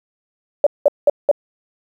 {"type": "tone bursts", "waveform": "sine", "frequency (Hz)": 578, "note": "D5", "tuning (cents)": -28, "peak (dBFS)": -7, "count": 4, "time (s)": [0.64, 1.314], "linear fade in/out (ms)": 2, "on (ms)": 26, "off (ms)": 190, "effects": ["8-bit"]}